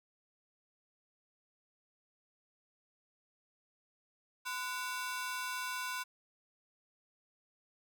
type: ring-modulated tone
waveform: sawtooth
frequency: 1244.5 Hz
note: D#6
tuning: in tune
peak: -30 dBFS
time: 4.45-6.04 s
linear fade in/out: 20 ms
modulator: 228 Hz
effects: none